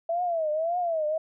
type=tone with vibrato; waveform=sine; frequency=659 Hz; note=E5; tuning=1 cent flat; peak=-24 dBFS; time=0.09-1.18 s; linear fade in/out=5 ms; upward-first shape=triangle; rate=1.8 Hz; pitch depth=170 cents each way; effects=none

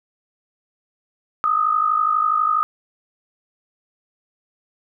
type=tone pair together; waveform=sine; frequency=1231.8 / 1284 Hz; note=D#6 / E6; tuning=-18 / -46 cents; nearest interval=minor second; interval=72 cents; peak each=-17 / -21 dBFS; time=1.44-2.63 s; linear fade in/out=0 ms; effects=none

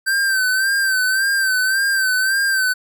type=tone with vibrato; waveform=square; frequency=1555 Hz; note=G6; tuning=14 cents flat; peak=-16 dBFS; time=0.06-2.74 s; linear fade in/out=20 ms; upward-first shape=sine; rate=1.8 Hz; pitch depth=56 cents each way; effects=none

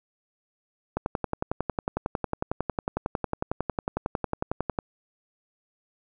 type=click train; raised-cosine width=1 ms; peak=-12 dBFS; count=43; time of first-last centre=0.97-4.788 s; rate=11 Hz; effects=none

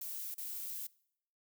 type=noise with dropouts; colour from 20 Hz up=violet; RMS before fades=-42 dBFS; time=0.01-0.87 s; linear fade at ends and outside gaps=5 ms; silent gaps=0.344-0.379 s; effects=noise-tail reverb RT60 0.7 s tail -23 dB re dry

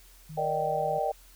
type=tone; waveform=sine; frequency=155.56 Hz; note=D#3; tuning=in tune; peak=-39 dBFS; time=0.29-0.99 s; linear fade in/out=10 ms
type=chord; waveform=sine; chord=Eb major seventh; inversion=second; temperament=just; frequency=466.7 / 583.4 / 622.3 / 777.8 Hz; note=Bb4 / D5 / Eb5 / G5; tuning=+2 / -12 / 0 / -14 cents; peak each=-34 / -32 / -32 / -29 dBFS; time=0.37-1.12 s; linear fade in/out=10 ms
effects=added 43 Hz sine -54 dBFS peak until 1.35 s + white hiss -57 dBFS RMS until 1.35 s

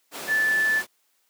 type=tone in noise; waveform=sine; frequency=1748 Hz; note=A6; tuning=12 cents flat; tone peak=-19 dBFS; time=0.27-0.83 s; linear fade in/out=50 ms; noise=pink; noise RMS=-34 dBFS; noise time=0.11-0.87 s; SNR=+12 dB; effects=white hiss -68 dBFS RMS until 1.29 s + high-pass 300 Hz 12 dB/octave

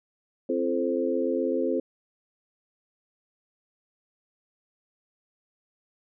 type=harmonic tone with a mistuned harmonic; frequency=87.31 Hz; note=F2; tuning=in tune; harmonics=3 / 4 / 5 / 6; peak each=-29 / -29 / -29 / -29 dBFS; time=0.49-1.8 s; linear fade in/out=5 ms; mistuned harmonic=4; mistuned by=-53 cents; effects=none

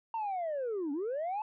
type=linear two-way sweep; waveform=sine; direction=down then up; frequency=922 to 271.3 to 880 Hz; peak=-30 dBFS; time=0.14-1.42 s; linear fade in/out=2 ms; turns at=0.92 s; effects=tanh soft clip ceiling -30 dBFS

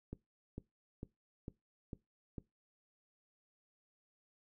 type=click train; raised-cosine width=3 ms; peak=-30 dBFS; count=6; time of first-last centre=0.13-2.382 s; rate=2.22 Hz; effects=noise-tail reverb RT60 0.2 s tail -20 dB re dry

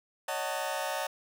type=chord; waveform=sawtooth; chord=D# half-diminished seventh; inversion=third; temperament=just; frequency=560 / 622.3 / 746.7 / 896 Hz; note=C#5 / D#5 / F#5 / A5; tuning=+18 / 0 / +16 / +31 cents; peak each=-33 dBFS; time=0.28-1.07 s; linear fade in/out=5 ms; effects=none

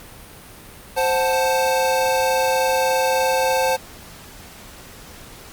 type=chord; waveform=square; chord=F# diminished; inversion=second; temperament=equal; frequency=523.3 / 740 / 880 Hz; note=C5 / F#5 / A5; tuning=0 / 0 / 0 cents; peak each=-20 / -26 / -22 dBFS; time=0.96-3.77 s; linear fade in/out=20 ms; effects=pink hiss -41 dBFS RMS until 5.52 s + Opus 48 kbps

